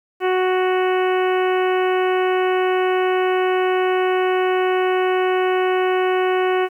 harmonic tone, 370.1 Hz, F#4, in tune, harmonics 1 / 2 / 3 / 4 / 5 / 6 / 7 / 8, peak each -17 / -23 / -27 / -29 / -31 / -33 / -34 / -35 dBFS, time 0.2-6.69 s, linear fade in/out 50 ms, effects 9-bit

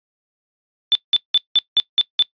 sine tone bursts, 3520 Hz, A7, in tune, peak -10 dBFS, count 7, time 0.92-2.224 s, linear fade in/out 0 ms, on 32 ms, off 180 ms, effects noise-tail reverb RT60 0.1 s tail -21 dB re dry + resampled to 11025 Hz

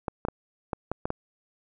clicks, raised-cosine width 1 ms, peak -14 dBFS, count 7, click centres 0.082 / 0.251 / 0.285 / 0.732 / 0.916 / 1.055 / 1.104 s, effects none

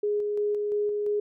sine tone with tremolo, 415.3 Hz, G#4, in tune, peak -23 dBFS, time 0.03-1.2 s, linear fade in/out 5 ms, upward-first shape square, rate 2.9 Hz, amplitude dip 25%, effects none

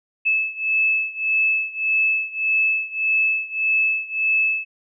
sine beating tone pair, 2609 / 2610.7 Hz, E7 / E7, -18 / -17 cents, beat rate 1.7 Hz, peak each -20 / -22 dBFS, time 0.25-4.65 s, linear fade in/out 20 ms, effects none

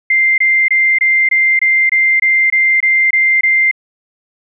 sine tone bursts, 2093 Hz, C7, in tune, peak -8 dBFS, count 12, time 0.1-3.713 s, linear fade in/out 5 ms, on 280 ms, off 23 ms, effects none

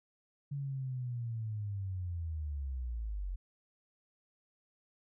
sine linear sweep, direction down, 143 to 43.65 Hz, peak -35 dBFS, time 0.51-3.36 s, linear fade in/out 10 ms, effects none

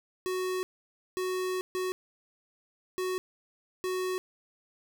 square tone bursts at uneven times, 370 Hz, F#4, in tune, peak -30 dBFS, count 5, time 0.26-0.63 / 1.17-1.61 / 1.75-1.92 / 2.98-3.18 / 3.84-4.18 s, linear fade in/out 0 ms, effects none

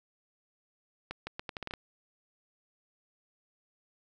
accelerating click train, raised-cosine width 0.3 ms, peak -21 dBFS, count 9, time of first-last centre 1.11-1.738 s, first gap 160 ms, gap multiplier 0.78, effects none

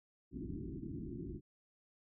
white low-pass noise, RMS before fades -44 dBFS, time 0.31-1.41 s, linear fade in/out 50 ms, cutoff 370 Hz, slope 96 dB/octave, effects none

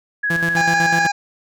sine tone with vibrato, 1670 Hz, G#6, 9 cents sharp, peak -17 dBFS, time 0.23-1.08 s, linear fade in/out 10 ms, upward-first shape triangle, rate 15 Hz, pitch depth 19 cents each way
sawtooth tone with tremolo, 168.2 Hz, E3, 35 cents sharp, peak -16 dBFS, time 0.3-1.07 s, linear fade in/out 5 ms, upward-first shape square, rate 8 Hz, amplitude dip 65%
harmonic tone, 812 Hz, G#5, 39 cents flat, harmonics 1 / 2 / 3 / 5 / 6 / 7 / 8 / 9, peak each -18 / -24 / -28 / -32 / -34 / -35 / -36 / -37 dBFS, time 0.56-1.12 s, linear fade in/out 10 ms
effects none

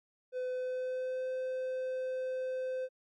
triangle tone with pitch glide, 506 to 515.1 Hz, B4 to C5, +42 to -27 cents, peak -31 dBFS, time 0.32-2.89 s, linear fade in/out 50 ms, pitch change +31 cents, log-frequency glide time 0.49-1.29 s, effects MP3 48 kbps

